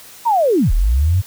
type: linear two-way sweep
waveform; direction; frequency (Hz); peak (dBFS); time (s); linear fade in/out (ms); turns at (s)
sine; down then up; 972 to 33.73 to 99.3; -11; 0.25-1.22; 20; 0.72
effects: white hiss -40 dBFS RMS until 1.26 s